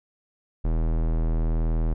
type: tone with low-pass filter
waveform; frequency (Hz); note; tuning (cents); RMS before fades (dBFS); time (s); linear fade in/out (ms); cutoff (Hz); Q
square; 40.42; E1; -33; -23; 0.64-1.94; 10; 790; 0.53
effects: none